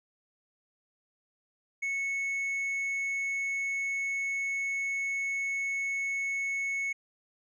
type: tone with tanh clipping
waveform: triangle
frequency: 2204 Hz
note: C#7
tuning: 11 cents flat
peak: -30 dBFS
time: 1.82-6.93 s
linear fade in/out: 10 ms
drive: 8 dB
effects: none